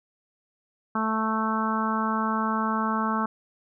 harmonic tone, 220 Hz, A3, in tune, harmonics 1 / 2 / 3 / 4 / 5 / 6 / 7, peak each -27 / -37 / -37 / -31 / -29 / -30 / -37 dBFS, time 0.95-3.26 s, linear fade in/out 5 ms, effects none

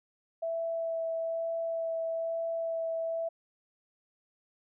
sine tone with vibrato, 659.3 Hz, E5, in tune, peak -30 dBFS, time 0.42-3.29 s, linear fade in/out 10 ms, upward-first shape sine, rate 1.1 Hz, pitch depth 9 cents each way, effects none

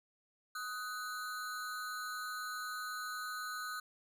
square ring-modulated tone, 1373 Hz, F6, 30 cents flat, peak -37 dBFS, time 0.55-3.8 s, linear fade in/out 5 ms, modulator 116 Hz, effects none

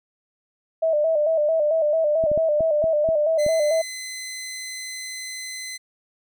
sine tone with vibrato, 622 Hz, D#5, 1 cent flat, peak -17 dBFS, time 0.82-3.82 s, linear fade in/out 10 ms, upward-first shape square, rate 4.5 Hz, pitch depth 71 cents each way
clicks, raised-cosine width 3 ms, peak -19 dBFS, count 7, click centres 2.239 / 2.316 / 2.376 / 2.607 / 2.841 / 3.089 / 3.464 s
15% pulse tone, 2038 Hz, C7, 46 cents flat, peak -25 dBFS, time 3.38-5.78 s, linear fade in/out 20 ms
effects none

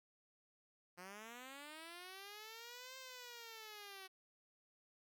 5% pulse linear two-way sweep, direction up then down, 174 to 527 to 375 Hz, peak -40 dBFS, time 0.97-4.08 s, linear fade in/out 20 ms, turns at 2.97 s, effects none

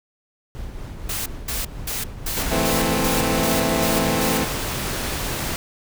brown noise with tremolo, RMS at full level -30 dBFS, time 0.55-3.35 s, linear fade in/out 0 ms, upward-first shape triangle, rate 4.2 Hz, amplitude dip 40%
white noise bursts, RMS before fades -27 dBFS, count 9, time 1.09-4.38 s, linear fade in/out 5 ms, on 170 ms, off 220 ms
pink noise, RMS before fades -26 dBFS, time 2.37-5.56 s, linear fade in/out 0 ms
15% pulse chord, A minor, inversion second, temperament equal, 164.81 / 220 / 261.6 Hz, E3 / A3 / C4, 0 / 0 / 0 cents, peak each -18 dBFS, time 2.51-4.45 s, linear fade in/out 10 ms
effects none

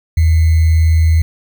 sine tone with sample-and-hold, 80.7 Hz, E2, 36 cents flat, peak -7 dBFS, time 0.17-1.22 s, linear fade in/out 5 ms, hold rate 2100 Hz, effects none

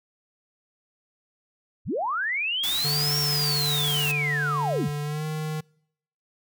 sine linear two-way sweep, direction up then down, 39.34 to 5588 to 39.34 Hz, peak -24 dBFS, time 1.85-4.9 s, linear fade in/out 50 ms, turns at 3.18 s
white band-stop noise, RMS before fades -31 dBFS, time 2.63-4.12 s, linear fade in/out 10 ms, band 410 to 630 Hz, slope 96 dB/octave
square tone with pitch glide, 146.83 to 154.93 Hz, D3 to D#3, 0 to -7 cents, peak -28 dBFS, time 2.84-5.61 s, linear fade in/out 10 ms, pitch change +93 cents, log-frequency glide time 5.03-5.25 s
effects noise-tail reverb RT60 0.7 s tail -26 dB re dry

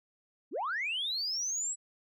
sine linear sweep, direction up, 207.1 to 7902 Hz, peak -30 dBFS, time 0.51-1.76 s, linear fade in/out 50 ms, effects tanh soft clip ceiling -27 dBFS

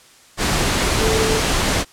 sine tone in noise, 440 Hz, A4, in tune, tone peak -19 dBFS, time 0.99-1.42 s, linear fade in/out 50 ms, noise pink, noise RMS -18 dBFS, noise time 0.37-1.85 s, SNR -4 dB, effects white hiss -48 dBFS RMS until 1.92 s + low-pass 9000 Hz 12 dB/octave

